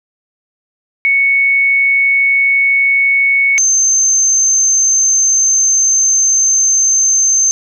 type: tone pair in turn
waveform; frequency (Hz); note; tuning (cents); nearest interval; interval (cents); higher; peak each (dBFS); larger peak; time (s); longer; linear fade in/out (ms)
sine; 2217 / 6271; C#7 / G8; 0 / 0; octave + tritone; 1800; second; -8; neither; 1.05-3.58 / 3.58-7.51; second; 0
effects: none